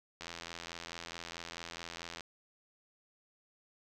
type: click train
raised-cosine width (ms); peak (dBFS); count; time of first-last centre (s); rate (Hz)
0.2; -25; 170; 0.21-2.208; 84.6
effects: none